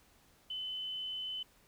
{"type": "tone", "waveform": "sine", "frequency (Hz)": 3029, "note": "F#7", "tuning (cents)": 40, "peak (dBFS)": -37, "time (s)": [0.5, 1.43], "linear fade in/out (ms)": 5, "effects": ["pink hiss -66 dBFS RMS until 1.67 s"]}